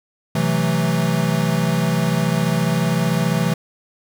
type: chord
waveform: square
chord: F# half-diminished seventh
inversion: second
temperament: equal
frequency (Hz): 130.81 / 164.81 / 185 / 220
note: C3 / E3 / F#3 / A3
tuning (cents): 0 / 0 / 0 / 0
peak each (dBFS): -24 / -20 / -25 / -25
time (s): 0.35-3.54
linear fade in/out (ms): 5
effects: none